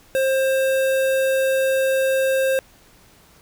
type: tone with notch filter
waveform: square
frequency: 531 Hz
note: C5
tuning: 25 cents sharp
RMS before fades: -19 dBFS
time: 0.15-2.59 s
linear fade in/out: 0 ms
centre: 5200 Hz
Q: 1.5
effects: pink hiss -52 dBFS RMS until 3.41 s